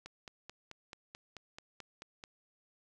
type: click train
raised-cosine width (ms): 0.2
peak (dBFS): -29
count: 11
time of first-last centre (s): 0.06-2.239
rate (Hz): 4.59
effects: none